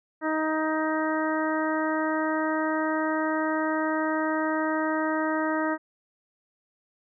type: harmonic tone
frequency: 313.4 Hz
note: D#4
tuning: 13 cents sharp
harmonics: 1 / 2 / 3 / 4 / 5 / 6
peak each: -27 / -30 / -32 / -33 / -34 / -35 dBFS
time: 0.21-5.78 s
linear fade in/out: 50 ms
effects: none